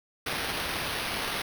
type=noise with sample-and-hold; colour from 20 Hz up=white; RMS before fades=-32 dBFS; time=0.26-1.42 s; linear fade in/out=5 ms; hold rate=7350 Hz; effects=none